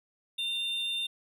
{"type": "tone pair together", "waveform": "triangle", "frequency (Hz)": [2762, 3604], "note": ["F7", "A7"], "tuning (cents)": [-20, 41], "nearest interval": "perfect fourth", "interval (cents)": 461, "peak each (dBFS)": [-36, -29], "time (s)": [0.38, 1.07], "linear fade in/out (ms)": 10, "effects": []}